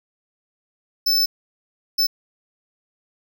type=tone bursts at uneven times; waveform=square; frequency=5274 Hz; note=E8; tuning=in tune; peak=-16 dBFS; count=2; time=1.06-1.26 / 1.98-2.07 s; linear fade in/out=10 ms; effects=none

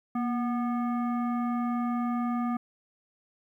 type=tone with frequency modulation; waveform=sine; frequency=237.6 Hz; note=A#3; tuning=33 cents sharp; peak=-26 dBFS; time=0.15-2.57 s; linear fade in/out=5 ms; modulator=976 Hz; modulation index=0.68; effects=11-bit

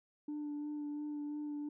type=tone with vibrato; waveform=sine; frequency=295.4 Hz; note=D4; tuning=10 cents sharp; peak=-36 dBFS; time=0.28-1.69 s; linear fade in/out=5 ms; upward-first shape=sine; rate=2.9 Hz; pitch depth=16 cents each way; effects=tanh soft clip ceiling -36 dBFS

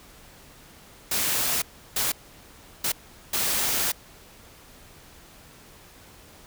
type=noise bursts at uneven times; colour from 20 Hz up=white; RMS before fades=-25 dBFS; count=4; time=1.11-1.62 / 1.96-2.12 / 2.84-2.92 / 3.33-3.92 s; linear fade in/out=5 ms; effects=pink hiss -50 dBFS RMS until 6.46 s

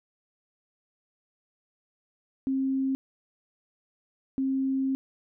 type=tone pair in turn; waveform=sine; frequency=267.1 / 267.1 Hz; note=C4 / C4; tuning=+36 / +36 cents; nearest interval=unison; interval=0 cents; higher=neither; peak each=-24 dBFS; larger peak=neither; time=2.47-2.95 / 4.38-4.95 s; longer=second; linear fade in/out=0 ms; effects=none

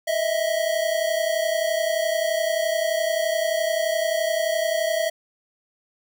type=tone pair together; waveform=square; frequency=627.7 / 659.3 Hz; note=D#5 / E5; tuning=+15 / 0 cents; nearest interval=minor second; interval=85 cents; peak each=-25 / -24 dBFS; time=0.07-5.1 s; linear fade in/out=10 ms; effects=9-bit

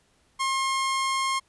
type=tone; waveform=sawtooth; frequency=1070 Hz; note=C6; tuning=38 cents sharp; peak=-20 dBFS; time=0.39-1.4 s; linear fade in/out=20 ms; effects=pink hiss -65 dBFS RMS until 1.48 s + resampled to 24000 Hz

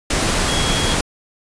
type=tone in noise; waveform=sine; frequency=3306 Hz; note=G#7; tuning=9 cents flat; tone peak=-24 dBFS; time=0.48-0.94 s; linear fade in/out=5 ms; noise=pink; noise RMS=-18 dBFS; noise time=0.1-1.01 s; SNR=-9 dB; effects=resampled to 22050 Hz

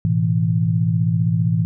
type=chord; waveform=sine; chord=A suspended second; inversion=none; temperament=equal with one note detuned; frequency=110 / 125.48 / 164.81 Hz; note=A2 / B2 / E3; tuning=0 / +28 / 0 cents; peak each=-19 / -23 / -18 dBFS; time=0.05-1.65 s; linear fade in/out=0 ms; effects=none

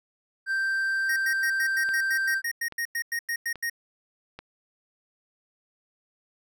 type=tone; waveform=triangle; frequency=1568 Hz; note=G6; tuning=in tune; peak=-22 dBFS; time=0.46-2.42 s; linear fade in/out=50 ms
type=tone bursts; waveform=square; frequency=1864.7 Hz; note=A#6; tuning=in tune; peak=-27 dBFS; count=16; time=1.09-3.698 s; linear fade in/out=5 ms; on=73 ms; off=96 ms
type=click train; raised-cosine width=0.3 ms; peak=-24 dBFS; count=4; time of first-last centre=1.89-4.39 s; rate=1.2 Hz
effects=none

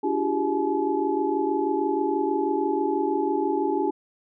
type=tone cluster; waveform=sine; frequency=289.2 / 339.1 / 379.4 / 405.6 / 856 Hz; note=D4 / E4 / F#4 / G#4 / A5; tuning=-27 / +49 / +43 / -41 / -48 cents; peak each=-28 dBFS; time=0.03-3.91 s; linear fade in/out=10 ms; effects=none

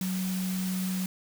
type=tone in noise; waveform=sine; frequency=186.1 Hz; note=F#3; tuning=10 cents sharp; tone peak=-28 dBFS; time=0.01-1.06 s; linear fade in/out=2 ms; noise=white; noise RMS=-39 dBFS; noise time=0.01-1.06 s; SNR=+8 dB; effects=none

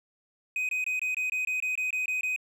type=tone bursts; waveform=triangle; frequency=2508 Hz; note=D#7; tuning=13 cents sharp; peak=-25 dBFS; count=12; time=0.56-2.362 s; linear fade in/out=2 ms; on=130 ms; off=22 ms; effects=none

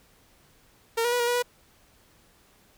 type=tone with pitch steps; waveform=sawtooth; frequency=458.7 / 480 / 488.5 / 475.7 / 485.4 / 488.6 Hz; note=A#4 / B4 / B4 / A#4 / B4 / B4; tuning=-28 / -49 / -19 / +35 / -30 / -19 cents; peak=-19 dBFS; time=0.97-1.426 s; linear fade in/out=10 ms; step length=76 ms; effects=pink hiss -60 dBFS RMS until 2.77 s

